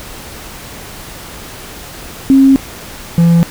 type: tone pair in turn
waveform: sine / triangle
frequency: 269.6 / 169.1 Hz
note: C#4 / E3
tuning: -48 / +44 cents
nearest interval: minor sixth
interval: 808 cents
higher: first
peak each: -3 dBFS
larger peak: neither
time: 2.3-2.56 / 3.18-3.43 s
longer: first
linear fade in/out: 0 ms
effects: pink hiss -30 dBFS RMS until 3.5 s